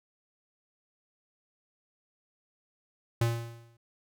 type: tone with exponential decay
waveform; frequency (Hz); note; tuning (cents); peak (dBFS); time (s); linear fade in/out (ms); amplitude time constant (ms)
square; 116.54; A#2; 0; -23; 3.21-3.77; 5; 120
effects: none